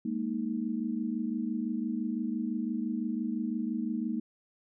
sine chord, Ab suspended second, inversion none, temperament just, 207.7 / 233.6 / 311.5 Hz, Ab3 / Bb3 / Eb4, 0 / +4 / +2 cents, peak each -35 / -32 / -36 dBFS, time 0.05-4.2 s, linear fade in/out 5 ms, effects none

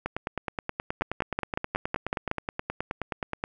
two click trains, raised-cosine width 0.5 ms, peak -11 / -14 dBFS, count 8 / 33, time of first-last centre 1.02-2.314 / 0.06-3.439 s, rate 5.41 / 9.47 Hz, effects none

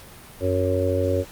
harmonic tone, 92.5 Hz, F#2, in tune, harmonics 1 / 3 / 4 / 5 / 6, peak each -24 / -28 / -28 / -26 / -24 dBFS, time 0.4-1.25 s, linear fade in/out 50 ms, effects pink hiss -44 dBFS RMS until 1.31 s + Opus 48 kbps

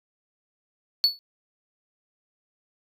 triangle tone with exponential decay, 4435 Hz, C#8, in tune, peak -11 dBFS, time 1.04-1.19 s, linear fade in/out 0 ms, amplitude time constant 31 ms, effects tanh soft clip ceiling -9 dBFS

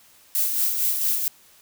violet noise with tremolo, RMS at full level -21 dBFS, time 0.35-1.28 s, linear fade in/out 0 ms, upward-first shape sine, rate 4.4 Hz, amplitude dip 45%, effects white hiss -54 dBFS RMS until 1.61 s

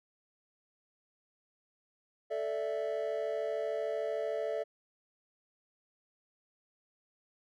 triangle chord, A suspended fourth, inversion none, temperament just, 440 / 586.7 / 660 Hz, A4 / D5 / E5, 0 / -2 / +2 cents, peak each -34 dBFS, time 2.3-4.64 s, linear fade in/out 20 ms, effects tanh soft clip ceiling -23 dBFS

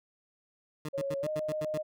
20% pulse tone bursts, 152.3 Hz, D#3, 37 cents flat, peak -30 dBFS, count 8, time 0.85-1.776 s, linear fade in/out 2 ms, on 37 ms, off 90 ms
sine tone with pitch glide, 552 to 616 Hz, C#5 to D#5, -7 to -17 cents, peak -31 dBFS, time 0.93-1.83 s, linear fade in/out 20 ms, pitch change +190 cents, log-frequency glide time 1.21-1.27 s
effects none

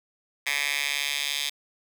10% pulse tone with high-pass filter sweep, 143.2 Hz, D3, 43 cents flat, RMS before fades -28 dBFS, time 0.46-1.5 s, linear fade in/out 10 ms, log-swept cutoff 2100 to 3200 Hz, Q 2.1, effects none

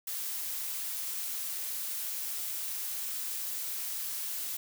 blue noise, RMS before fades -36 dBFS, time 0.07-4.57 s, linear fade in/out 5 ms, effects none

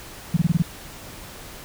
sine tone bursts, 166.5 Hz, E3, 18 cents sharp, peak -14 dBFS, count 6, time 0.34-0.623 s, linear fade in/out 5 ms, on 28 ms, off 23 ms, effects pink hiss -40 dBFS RMS until 1.64 s

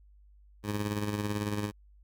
15% pulse tone with tremolo, 103.83 Hz, G#2, in tune, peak -22 dBFS, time 0.63-1.72 s, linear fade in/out 50 ms, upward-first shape sine, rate 18 Hz, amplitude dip 50%, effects added 50 Hz sine -55 dBFS peak until 2.03 s

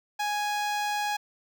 sawtooth tone with notch filter, 830.6 Hz, G#5, in tune, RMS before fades -29 dBFS, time 0.19-1.17 s, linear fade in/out 10 ms, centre 11000 Hz, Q 1.1, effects none

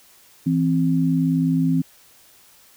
sine tone pair together, 164.2 / 263.1 Hz, E3 / C4, -6 / +10 cents, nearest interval minor sixth, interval 816 cents, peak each -19 dBFS, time 0.46-1.82 s, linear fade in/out 10 ms, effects white hiss -52 dBFS RMS until 2.76 s

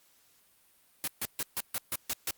white noise bursts, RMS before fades -32 dBFS, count 8, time 1.04-2.308 s, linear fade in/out 0 ms, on 36 ms, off 140 ms, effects white hiss -65 dBFS RMS until 2.37 s + Opus 48 kbps

